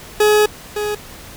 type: tone pair in turn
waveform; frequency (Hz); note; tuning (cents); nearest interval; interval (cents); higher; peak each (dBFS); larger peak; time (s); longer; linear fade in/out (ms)
40% pulse; 422 / 418.6; G#4 / G#4; +28 / +14; unison; 14; first; -9 / -18; first; 0.2-0.46 / 0.76-0.95; first; 5
effects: pink hiss -37 dBFS RMS until 1.36 s